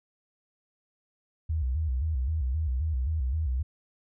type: tone with vibrato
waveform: sine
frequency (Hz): 71.1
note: C#2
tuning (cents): +45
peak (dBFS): -25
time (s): 1.49-3.63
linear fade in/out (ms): 10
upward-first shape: square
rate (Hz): 3.8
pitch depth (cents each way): 190
effects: none